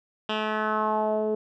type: tone with low-pass filter sweep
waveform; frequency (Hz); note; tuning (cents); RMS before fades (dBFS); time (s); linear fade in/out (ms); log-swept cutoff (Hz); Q
10% pulse; 215.5; A3; -36; -26; 0.29-1.35; 5; 3100 to 440; 3
effects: none